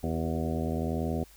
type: harmonic tone with a mistuned harmonic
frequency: 81 Hz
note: E2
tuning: 30 cents flat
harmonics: 1 / 2 / 3 / 4 / 5 / 6 / 7 / 8 / 9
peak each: -33 / -34 / -33 / -40 / -38 / -40 / -41 / -41 / -41 dBFS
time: 0.03-1.24 s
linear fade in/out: 5 ms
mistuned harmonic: 5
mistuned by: -44 cents
effects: added 50 Hz sine -56 dBFS peak until 1.36 s + white hiss -57 dBFS RMS until 1.36 s